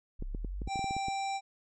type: linear sweep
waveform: sine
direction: up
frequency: 30.14 to 54.9 Hz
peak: -35 dBFS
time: 0.19-0.69 s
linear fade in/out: 10 ms
type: clicks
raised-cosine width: 3 ms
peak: -27 dBFS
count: 11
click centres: 0.224 / 0.348 / 0.447 / 0.618 / 0.675 / 0.758 / 0.793 / 0.843 / 0.909 / 0.966 / 1.084 s
type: harmonic tone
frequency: 784 Hz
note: G5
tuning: in tune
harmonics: 1 / 3 / 5 / 7 / 9 / 10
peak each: -32 / -42 / -46 / -49 / -51 / -52 dBFS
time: 0.67-1.41 s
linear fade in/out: 50 ms
effects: none